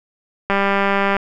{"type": "click train", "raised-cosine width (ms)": 0.5, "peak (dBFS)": -3, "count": 133, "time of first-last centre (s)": [0.5, 1.167], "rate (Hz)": 198, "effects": []}